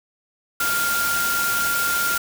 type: tone in noise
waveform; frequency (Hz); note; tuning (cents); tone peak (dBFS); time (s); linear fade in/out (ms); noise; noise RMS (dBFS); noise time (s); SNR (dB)
sine; 1396.9; F6; 0; -21; 0.6-2.18; 5; white; -25; 0.6-2.18; +1
effects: none